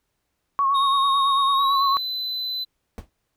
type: tone with vibrato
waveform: sine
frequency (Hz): 1100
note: C#6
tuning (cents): -14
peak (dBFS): -17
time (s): 0.59-1.97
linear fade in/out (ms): 0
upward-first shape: sine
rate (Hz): 9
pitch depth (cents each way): 42
type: tone with pitch glide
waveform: triangle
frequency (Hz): 3730 to 4021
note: A#7 to B7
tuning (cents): 0 to +30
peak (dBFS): -24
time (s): 0.74-2.65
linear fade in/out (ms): 20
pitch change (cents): +130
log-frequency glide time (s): 1.53-1.82
type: noise with exponential decay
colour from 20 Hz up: brown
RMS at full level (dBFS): -30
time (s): 2.98-3.1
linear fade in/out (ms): 1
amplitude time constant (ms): 24
effects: pink hiss -75 dBFS RMS until 3.36 s